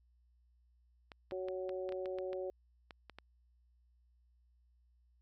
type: clicks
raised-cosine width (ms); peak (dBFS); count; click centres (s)
0.3; -33; 12; 1.118 / 1.311 / 1.485 / 1.693 / 1.891 / 1.923 / 2.058 / 2.186 / 2.331 / 2.908 / 3.097 / 3.186
type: harmonic tone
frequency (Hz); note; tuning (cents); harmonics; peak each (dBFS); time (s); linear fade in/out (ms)
185.9; F#3; +8; 2 / 3 / 4; -40 / -41 / -52; 1.32-2.5; 0
effects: added 60 Hz sine -67 dBFS peak until 5.21 s